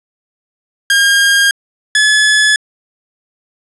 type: tone pair in turn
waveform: sawtooth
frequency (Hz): 1616 / 1712.1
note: G#6 / A6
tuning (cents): -48 / -48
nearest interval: minor second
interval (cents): 100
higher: second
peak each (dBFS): -4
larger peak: neither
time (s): 0.9-1.51 / 1.95-2.56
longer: neither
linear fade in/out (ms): 2
effects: resampled to 24000 Hz + 7-bit